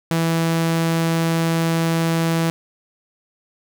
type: tone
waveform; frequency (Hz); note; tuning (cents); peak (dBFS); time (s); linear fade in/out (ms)
sawtooth; 164.81; E3; 0; -13; 0.11-2.5; 0
effects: none